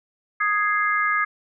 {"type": "chord", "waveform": "sine", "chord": "Ab major", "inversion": "second", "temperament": "equal", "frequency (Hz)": [1244.5, 1661.2, 2093], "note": ["Eb6", "Ab6", "C7"], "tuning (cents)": [0, 0, 0], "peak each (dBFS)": [-22, -23, -25], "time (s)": [0.4, 1.25], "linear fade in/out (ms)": 10, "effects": []}